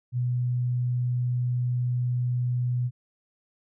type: tone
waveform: sine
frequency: 123.47 Hz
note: B2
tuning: in tune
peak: -23 dBFS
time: 0.12-2.91 s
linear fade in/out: 50 ms
effects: none